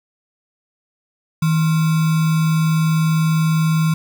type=tone with sample-and-hold; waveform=sine; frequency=160.2 Hz; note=E3; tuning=49 cents flat; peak=-13 dBFS; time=1.42-3.94 s; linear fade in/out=5 ms; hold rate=1225 Hz; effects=none